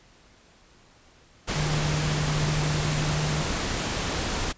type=tone in noise; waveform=sine; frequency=151.1 Hz; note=D3; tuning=50 cents sharp; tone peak=-25 dBFS; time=1.55-3.43 s; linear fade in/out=20 ms; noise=pink; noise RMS=-28 dBFS; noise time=1.47-4.53 s; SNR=0 dB; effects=pink hiss -56 dBFS RMS until 4.57 s + resampled to 16000 Hz